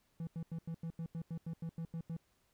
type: tone bursts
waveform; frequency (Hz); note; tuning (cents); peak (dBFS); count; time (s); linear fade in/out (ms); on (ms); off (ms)
triangle; 164.81; E3; 0; -36; 13; 0.2-2.167; 2; 71; 87
effects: pink hiss -75 dBFS RMS until 2.53 s